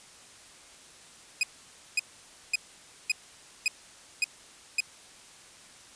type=tone bursts; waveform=sawtooth; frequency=2500 Hz; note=D#7; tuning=8 cents sharp; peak=-19 dBFS; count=7; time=1.41-4.804 s; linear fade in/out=2 ms; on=22 ms; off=540 ms; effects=white hiss -52 dBFS RMS until 5.95 s + resampled to 22050 Hz